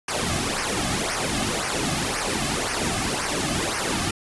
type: noise with flanger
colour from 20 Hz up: pink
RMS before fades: -25 dBFS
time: 0.08-4.11 s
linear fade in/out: 5 ms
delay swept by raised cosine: 0.26 to 2.16 ms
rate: 1.9 Hz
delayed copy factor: -0.7
effects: resampled to 24000 Hz